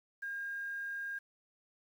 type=tone with quantisation; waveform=sine; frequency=1614 Hz; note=G#6; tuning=50 cents flat; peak=-37 dBFS; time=0.22-1.19 s; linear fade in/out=10 ms; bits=10; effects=none